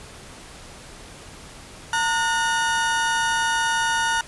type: tone pair together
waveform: 35% pulse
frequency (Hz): 912 / 1451.7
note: A#5 / F#6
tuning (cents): -38 / -33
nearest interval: minor sixth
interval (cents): 805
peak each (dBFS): -21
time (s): 1.93-4.21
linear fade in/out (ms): 2
effects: pink hiss -42 dBFS RMS until 4.27 s + resampled to 24000 Hz